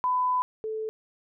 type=tone pair in turn; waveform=sine; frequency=1002 / 437.2 Hz; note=B5 / A4; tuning=+25 / -11 cents; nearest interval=octave + major second; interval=1436 cents; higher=first; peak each=-22 / -29 dBFS; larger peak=first; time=0.04-0.42 / 0.64-0.89 s; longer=first; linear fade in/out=0 ms; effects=none